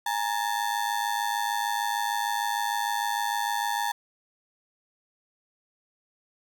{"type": "ring-modulated tone", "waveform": "35% pulse", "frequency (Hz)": 880, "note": "A5", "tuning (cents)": 0, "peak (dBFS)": -21, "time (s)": [0.06, 3.92], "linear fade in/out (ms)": 5, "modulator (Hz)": 53.3, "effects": []}